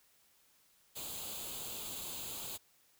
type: noise with comb filter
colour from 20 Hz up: white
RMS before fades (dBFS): -43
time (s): 0.95-2.58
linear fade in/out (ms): 20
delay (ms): 0.27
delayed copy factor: +0.7
effects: white hiss -69 dBFS RMS until 2.99 s